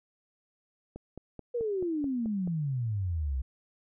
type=click train; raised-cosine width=2 ms; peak=-28 dBFS; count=8; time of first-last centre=0.96-2.475 s; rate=4.62 Hz
type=exponential sweep; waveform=sine; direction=down; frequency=493.9 to 61.74 Hz; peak=-28 dBFS; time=1.54-3.42 s; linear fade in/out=10 ms
effects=none